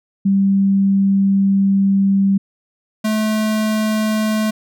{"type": "tone pair in turn", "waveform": ["sine", "square"], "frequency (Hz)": [196, 216.2], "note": ["G3", "A3"], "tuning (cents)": [0, -30], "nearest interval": "major second", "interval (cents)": 170, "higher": "second", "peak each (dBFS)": [-11, -16], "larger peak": "first", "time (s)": [[0.25, 2.38], [3.04, 4.51]], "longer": "first", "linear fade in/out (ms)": 10, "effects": []}